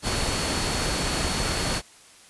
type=tone in noise; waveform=sine; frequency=4400 Hz; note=C#8; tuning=14 cents flat; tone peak=-34 dBFS; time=0.02-1.82 s; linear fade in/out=50 ms; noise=pink; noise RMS=-26 dBFS; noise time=0.02-1.82 s; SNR=-11 dB; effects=white hiss -51 dBFS RMS until 2.29 s + resampled to 24000 Hz